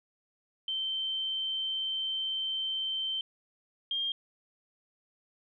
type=tone pair in turn; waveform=sine; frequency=3109 / 3211 Hz; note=G7 / G7; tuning=-15 / +41 cents; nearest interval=minor second; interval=56 cents; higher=second; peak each=-30 / -29 dBFS; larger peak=second; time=0.68-3.21 / 3.91-4.12 s; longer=first; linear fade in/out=2 ms; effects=none